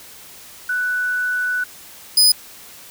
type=tone pair in turn; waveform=sine / sawtooth; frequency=1486 / 4998 Hz; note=F#6 / D#8; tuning=+7 / +7 cents; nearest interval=octave + major sixth; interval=2100 cents; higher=second; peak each=-18 / -7 dBFS; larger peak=second; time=0.69-1.64 / 2.17-2.32 s; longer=first; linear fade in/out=5 ms; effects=white hiss -41 dBFS RMS until 2.9 s